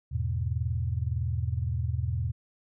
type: chord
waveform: sine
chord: E major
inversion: none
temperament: equal with one note detuned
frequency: 82.03 / 103.83 / 123.47 Hz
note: E2 / G#2 / B2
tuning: -8 / 0 / 0 cents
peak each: -30 / -32 / -31 dBFS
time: 0.11-2.32 s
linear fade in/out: 20 ms
effects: none